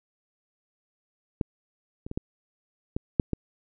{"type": "clicks", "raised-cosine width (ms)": 3, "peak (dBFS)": [-12, -24, -21, -15, -15, -6, -13], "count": 7, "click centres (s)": [1.412, 2.065, 2.114, 2.175, 2.965, 3.198, 3.333], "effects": []}